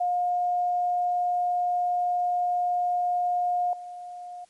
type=tone with level steps; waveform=sine; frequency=713 Hz; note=F5; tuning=36 cents sharp; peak=-22 / -36 dBFS; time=0-4.45 s; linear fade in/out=10 ms; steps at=3.73 s; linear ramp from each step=2 ms; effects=white hiss -63 dBFS RMS until 4.49 s + MP3 48 kbps